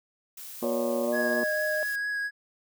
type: noise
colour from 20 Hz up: blue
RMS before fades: -42 dBFS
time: 0.37-1.96 s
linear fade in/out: 5 ms
type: harmonic tone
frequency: 119.7 Hz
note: A#2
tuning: 46 cents sharp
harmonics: 2 / 3 / 4 / 5 / 6 / 7 / 8 / 9 / 10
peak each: -31 / -33 / -35 / -39 / -42 / -46 / -47 / -43 / -49 dBFS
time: 0.62-1.44 s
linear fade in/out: 5 ms
type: tone with pitch glide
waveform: sine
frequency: 561 to 615.3 Hz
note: C#5 to D#5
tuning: +21 to -19 cents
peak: -28 dBFS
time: 0.64-1.83 s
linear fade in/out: 0 ms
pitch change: +160 cents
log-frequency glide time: 1.02-1.16 s
type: tone with vibrato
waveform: triangle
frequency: 1661.2 Hz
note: G#6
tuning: in tune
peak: -26 dBFS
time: 1.12-2.31 s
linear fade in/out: 50 ms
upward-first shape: triangle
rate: 4.4 Hz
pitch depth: 16 cents each way
effects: none